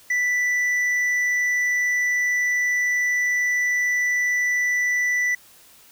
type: tone with hard clipping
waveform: triangle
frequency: 1975.5 Hz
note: B6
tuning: in tune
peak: -20 dBFS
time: 0.1-5.35 s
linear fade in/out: 5 ms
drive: 7 dB
effects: white hiss -51 dBFS RMS until 5.91 s